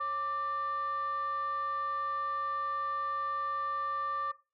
sine tone with frequency modulation, 1174.7 Hz, D6, in tune, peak -30 dBFS, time 0-4.32 s, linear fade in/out 10 ms, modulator 628 Hz, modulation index 0.37, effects noise-tail reverb RT60 0.3 s tail -18 dB re dry + tanh soft clip ceiling -27 dBFS

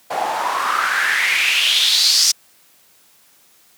white noise with band-pass filter sweep, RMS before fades -17 dBFS, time 0.1-2.32 s, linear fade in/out 10 ms, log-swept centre 670 to 5600 Hz, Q 4.8, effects white hiss -53 dBFS RMS until 3.77 s + high-pass 100 Hz 12 dB/octave

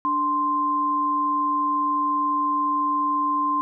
sine tone pair together, 293.7 / 1045.7 Hz, D4 / C6, 0 / -1 cents, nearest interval octave + minor seventh, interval 2199 cents, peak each -29 / -20 dBFS, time 0.05-3.61 s, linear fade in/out 0 ms, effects none

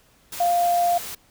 sine tone in noise, 698.5 Hz, F5, in tune, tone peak -17 dBFS, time 0.4-0.98 s, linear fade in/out 5 ms, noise white, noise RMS -34 dBFS, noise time 0.32-1.15 s, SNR +14 dB, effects pink hiss -58 dBFS RMS until 1.3 s

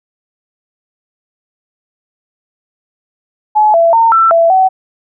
sine tone with pitch steps, 852 / 670 / 912 / 1336 / 668 / 756 Hz, G#5 / E5 / A#5 / E6 / E5 / F#5, +44 / +28 / -38 / +23 / +23 / +37 cents, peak -5 dBFS, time 3.55-4.69 s, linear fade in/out 20 ms, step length 190 ms, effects none

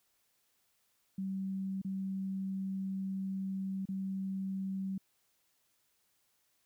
sine tone with dropouts, 192 Hz, G3, 36 cents flat, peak -34 dBFS, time 1.18-4.98 s, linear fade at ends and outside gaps 5 ms, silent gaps 1.817-1.847 / 3.855-3.887 s, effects white hiss -75 dBFS RMS until 6.65 s

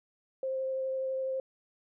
sine tone with vibrato, 527 Hz, C5, 12 cents sharp, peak -30 dBFS, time 0.43-1.4 s, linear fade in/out 2 ms, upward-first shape triangle, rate 12 Hz, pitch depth 11 cents each way, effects none

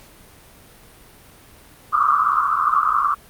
white band-pass noise, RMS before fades -18 dBFS, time 1.92-3.15 s, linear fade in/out 20 ms, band 1100 to 1300 Hz, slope 96 dB/octave, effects pink hiss -47 dBFS RMS until 3.29 s + Opus 48 kbps

